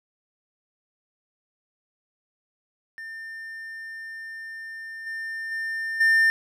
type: tone with level steps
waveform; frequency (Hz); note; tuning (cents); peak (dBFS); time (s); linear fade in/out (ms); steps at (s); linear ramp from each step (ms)
triangle; 1800; A6; +39; -33 / -28 / -25 / -14; 2.98-6.3; 0; 5.06 / 5.51 / 6; 10
effects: none